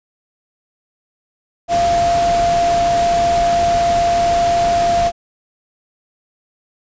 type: tone in noise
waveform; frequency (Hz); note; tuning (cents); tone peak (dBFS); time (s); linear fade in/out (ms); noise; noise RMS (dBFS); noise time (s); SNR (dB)
sine; 690; F5; -21; -12; 1.68-5.12; 50; pink; -24; 1.68-5.12; +9
effects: resampled to 16000 Hz